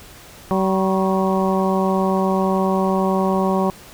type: harmonic tone with a mistuned harmonic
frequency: 190.6 Hz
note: G3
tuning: 48 cents flat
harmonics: 1 / 2 / 3 / 4 / 5 / 6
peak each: -19 / -22 / -24 / -25 / -26 / -27 dBFS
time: 0.51-3.7 s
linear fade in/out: 0 ms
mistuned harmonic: 6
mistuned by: -70 cents
effects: pink hiss -42 dBFS RMS until 3.93 s